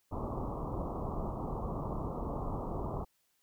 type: low-pass noise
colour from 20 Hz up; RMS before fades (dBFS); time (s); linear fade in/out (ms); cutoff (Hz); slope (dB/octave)
pink; -37; 0.11-3.05; 20; 1200; 96
effects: white hiss -75 dBFS RMS until 3.42 s